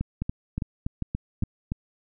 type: two click trains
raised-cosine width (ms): 5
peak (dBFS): -15 / -15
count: 4 / 7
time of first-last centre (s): 0.22-1.425 / 0.01-1.719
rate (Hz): 2.49 / 3.51
effects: none